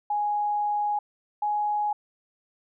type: tone pair in turn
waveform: sine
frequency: 830.6 / 835.2 Hz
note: G#5 / G#5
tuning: 0 / +10 cents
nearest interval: unison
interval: 10 cents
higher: second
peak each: -23 dBFS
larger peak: neither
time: 0.1-0.99 / 1.42-1.93 s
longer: first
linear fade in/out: 5 ms
effects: none